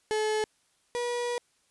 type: tone pair in turn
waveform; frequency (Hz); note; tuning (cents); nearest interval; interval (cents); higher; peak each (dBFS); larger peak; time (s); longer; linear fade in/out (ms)
35% pulse; 430.3 / 483; A4 / B4; -39 / -39; major second; 200; second; -24 / -27; first; 0.11-0.44 / 0.95-1.38; second; 0
effects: white hiss -69 dBFS RMS until 1.7 s + resampled to 24000 Hz